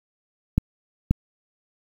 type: clicks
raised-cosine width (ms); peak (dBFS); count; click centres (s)
5; -5; 2; 0.58 / 1.11
effects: 7-bit